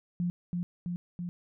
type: tone with echo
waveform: sine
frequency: 175.5 Hz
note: F3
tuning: 9 cents sharp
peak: -27 dBFS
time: 0.2-0.3 s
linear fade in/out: 0 ms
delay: 330 ms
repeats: 3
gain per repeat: -2 dB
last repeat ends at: 1.29 s
effects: none